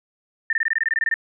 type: tone bursts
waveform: sine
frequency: 1802 Hz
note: A6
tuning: 41 cents sharp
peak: -17 dBFS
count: 13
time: 0.5-1.141 s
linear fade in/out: 2 ms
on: 29 ms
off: 22 ms
effects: none